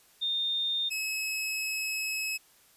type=tone pair in turn; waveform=sine / sawtooth; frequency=3640 / 2574 Hz; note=A#7 / E7; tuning=-42 / -42 cents; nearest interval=tritone; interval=600 cents; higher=first; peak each=-27 dBFS; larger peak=neither; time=0.21-0.9 / 0.9-2.38 s; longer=second; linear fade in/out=20 ms; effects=white hiss -61 dBFS RMS until 2.76 s + resampled to 32000 Hz